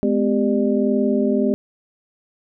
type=tone cluster; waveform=sine; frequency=211.9 / 253.6 / 396.6 / 599 Hz; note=G#3 / B3 / G4 / D5; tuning=+35 / +46 / +20 / +34 cents; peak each=-20 / -20 / -21 / -25 dBFS; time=0.03-1.54 s; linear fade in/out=0 ms; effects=none